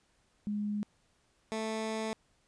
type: tone pair in turn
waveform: sine / 15% pulse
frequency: 207.7 / 220.1 Hz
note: G#3 / A3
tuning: 0 / +1 cents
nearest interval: minor second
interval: 101 cents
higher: second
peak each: -31 / -27 dBFS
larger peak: second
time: 0.47-0.83 / 1.52-2.13 s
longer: second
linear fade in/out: 0 ms
effects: pink hiss -71 dBFS RMS until 2.47 s + resampled to 22050 Hz